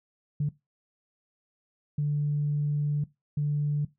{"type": "tone bursts at uneven times", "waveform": "sine", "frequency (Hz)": 146.83, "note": "D3", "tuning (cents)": 0, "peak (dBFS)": -23, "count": 3, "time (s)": [[0.4, 0.49], [1.98, 3.04], [3.37, 3.85]], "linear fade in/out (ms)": 5, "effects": ["noise-tail reverb RT60 0.2 s tail -19 dB re dry", "tanh soft clip ceiling -19 dBFS"]}